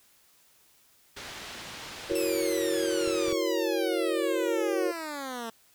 white low-pass noise, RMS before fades -42 dBFS, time 1.16-3.33 s, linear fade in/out 10 ms, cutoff 4100 Hz, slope 12 dB/octave
sine chord, F# dominant seventh, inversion third, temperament equal, 329.6 / 370 / 466.2 / 554.4 Hz, E4 / F#4 / A#4 / C#5, 0 / 0 / 0 / 0 cents, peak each -31 dBFS, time 2.09-4.92 s, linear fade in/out 20 ms
clicks, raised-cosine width 5 ms, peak -32 dBFS, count 4, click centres 2.118 / 3.076 / 3.283 / 3.328 s
10% pulse exponential sweep, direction down, 2707 to 222.8 Hz, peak -26 dBFS, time 2.15-5.5 s, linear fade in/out 5 ms
effects white hiss -62 dBFS RMS until 5.74 s

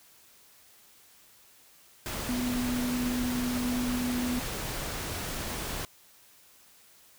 sine tone in noise, 246.9 Hz, B3, in tune, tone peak -28 dBFS, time 2.29-4.39 s, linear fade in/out 0 ms, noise pink, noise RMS -35 dBFS, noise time 2.06-5.85 s, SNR +4 dB, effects white hiss -58 dBFS RMS until 7.18 s

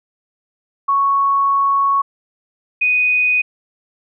sine tone pair in turn, 1108.7 / 2489 Hz, C#6 / D#7, 0 / 0 cents, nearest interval octave + major second, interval 1400 cents, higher second, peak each -12 dBFS, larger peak neither, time 0.88-2.02 / 2.81-3.42 s, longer first, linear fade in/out 10 ms, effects none

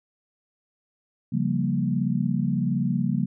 sine chord, G half-diminished seventh, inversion second, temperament equal, 138.59 / 174.61 / 196 / 233.1 Hz, Db3 / F3 / G3 / Bb3, 0 / 0 / 0 / 0 cents, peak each -27 dBFS, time 1.32-3.26 s, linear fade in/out 10 ms, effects none

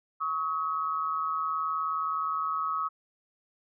sine tone pair together, 1115.7 / 1275 Hz, C#6 / D#6, +11 / +42 cents, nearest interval major second, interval 231 cents, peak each -32 / -29 dBFS, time 0.2-2.89 s, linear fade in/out 20 ms, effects none

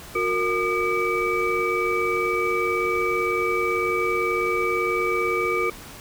sine tone cluster, 364 / 462.1 / 1214 / 2295 Hz, F#4 / A#4 / D#6 / D7, -28 / -15 / -43 / -40 cents, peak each -26 dBFS, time 0.15-5.7 s, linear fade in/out 5 ms, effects pink hiss -41 dBFS RMS until 6 s

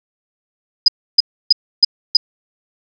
sine tone bursts, 4985 Hz, D#8, 2 cents sharp, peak -4 dBFS, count 5, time 0.86-2.17 s, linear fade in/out 5 ms, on 22 ms, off 300 ms, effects none

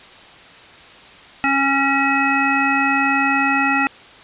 harmonic tone with a mistuned harmonic, 274.4 Hz, C#4, 17 cents flat, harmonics 1 / 3 / 5 / 7 / 9, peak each -21 / -21 / -21 / -21 / -21 dBFS, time 1.44-3.87 s, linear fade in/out 0 ms, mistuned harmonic 9, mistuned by +62 cents, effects white hiss -42 dBFS RMS until 4.23 s + resampled to 8000 Hz

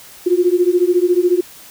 sine beating tone pair, 349.2 / 363.2 Hz, F4 / F#4, 0 / -32 cents, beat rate 14 Hz, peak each -14 dBFS, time 0.26-1.41 s, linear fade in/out 10 ms, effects white hiss -40 dBFS RMS until 1.7 s

